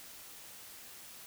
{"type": "silence", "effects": ["white hiss -51 dBFS RMS until 1.26 s"]}